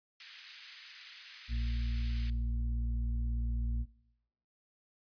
pink high-pass noise, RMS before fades -49 dBFS, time 0.2-2.3 s, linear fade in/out 2 ms, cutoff 1800 Hz, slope 24 dB/octave
harmonic tone, 58.27 Hz, A#1, in tune, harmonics 1 / 2 / 4, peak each -31 / -43 / -46 dBFS, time 1.48-3.86 s, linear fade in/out 50 ms
effects noise-tail reverb RT60 0.8 s tail -19 dB re dry + resampled to 11025 Hz

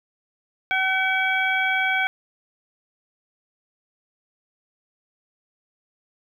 harmonic tone with a mistuned harmonic, 760 Hz, F#5, 46 cents sharp, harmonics 1 / 2 / 3 / 4, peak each -26 / -23 / -23 / -32 dBFS, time 0.71-2.07 s, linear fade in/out 0 ms, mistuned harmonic 4, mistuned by +130 cents, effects 9-bit

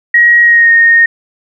sine tone with pitch glide, 1896 to 1850.6 Hz, A#6 to A#6, +29 to -13 cents, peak -3 dBFS, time 0.14-1.06 s, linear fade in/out 5 ms, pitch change -42 cents, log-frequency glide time 0.42-0.71 s, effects none

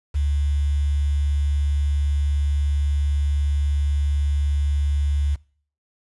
sine tone with quantisation, 71.9 Hz, D2, 36 cents flat, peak -18 dBFS, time 0.14-5.36 s, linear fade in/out 20 ms, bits 7, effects noise-tail reverb RT60 0.5 s tail -23 dB re dry + resampled to 24000 Hz

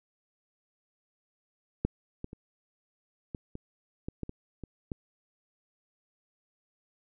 clicks, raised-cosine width 3 ms, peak -13 / -23 / -30 / -23 / -26 / -22 / -21 / -25 / -27 / -21 dBFS, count 10, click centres 1.85 / 2.244 / 2.331 / 3.348 / 3.554 / 4.085 / 4.233 / 4.294 / 4.637 / 4.918 s, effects none

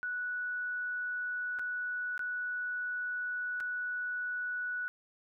sine tone with dropouts, 1475 Hz, F#6, 6 cents flat, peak -33 dBFS, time 0.03-4.88 s, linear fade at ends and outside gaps 0 ms, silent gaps 1.588-1.594 / 2.178-2.193 / 3.602-3.606 s, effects none

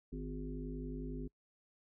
harmonic tone with a mistuned harmonic, 51.1 Hz, G#1, 27 cents flat, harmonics 1 / 3 / 5 / 7 / 8, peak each -43 / -47 / -44 / -50 / -51 dBFS, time 0.12-1.28 s, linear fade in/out 10 ms, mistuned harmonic 3, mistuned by +40 cents, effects noise-tail reverb RT60 0.1 s tail -26 dB re dry

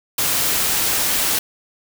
white noise, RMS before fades -19 dBFS, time 0.18-1.39 s, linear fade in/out 5 ms, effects none

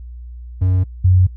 triangle / sine tone pair in turn, 92.5 / 91.91 Hz, F#2 / F#2, 0 / -11 cents, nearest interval unison, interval 11 cents, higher first, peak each -10 / -8 dBFS, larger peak second, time 0.61-0.84 / 1.04-1.27 s, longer neither, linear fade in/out 10 ms, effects noise-tail reverb RT60 0.1 s tail -24 dB re dry + added 60 Hz sine -30 dBFS peak until 1.36 s

